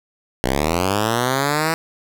5% pulse linear sweep, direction up, 60.4 to 164.81 Hz, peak -6 dBFS, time 0.44-1.74 s, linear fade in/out 0 ms, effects none

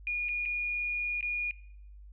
sine tone with dropouts, 2439 Hz, D#7, 35 cents flat, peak -29 dBFS, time 0.07-1.51 s, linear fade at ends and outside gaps 1 ms, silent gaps 0.286-0.29 / 0.454-0.458 / 1.209-1.227 s, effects noise-tail reverb RT60 0.7 s tail -19 dB re dry + added 50 Hz sine -47 dBFS peak until 2.12 s

